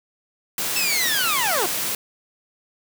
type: high-pass noise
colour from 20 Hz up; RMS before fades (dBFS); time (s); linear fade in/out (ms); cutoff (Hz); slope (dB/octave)
white; -25; 0.58-1.95; 2; 110; 24
type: linear sweep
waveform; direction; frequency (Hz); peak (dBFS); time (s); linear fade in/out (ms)
20% pulse; down; 2685 to 329.6; -16; 0.76-1.66; 2
effects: none